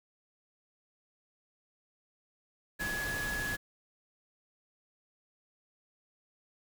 sine tone in noise, 1686 Hz, G#6, 26 cents sharp, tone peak -34 dBFS, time 2.79-3.57 s, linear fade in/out 20 ms, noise pink, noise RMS -39 dBFS, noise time 2.79-3.57 s, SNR +2 dB, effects none

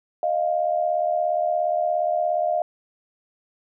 sine tone pair together, 621.4 / 698.5 Hz, D#5 / F5, -2 / 0 cents, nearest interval major second, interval 202 cents, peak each -23 / -22 dBFS, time 0.23-2.62 s, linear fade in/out 2 ms, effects none

